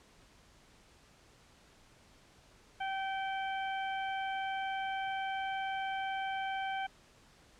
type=harmonic tone with a mistuned harmonic; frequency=773 Hz; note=G5; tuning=24 cents flat; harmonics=1 / 2 / 3 / 4; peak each=-35 / -41 / -45 / -47 dBFS; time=2.8-6.87 s; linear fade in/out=10 ms; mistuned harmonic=4; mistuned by=+16 cents; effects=pink hiss -62 dBFS RMS until 7.59 s + low-pass 8000 Hz 12 dB/octave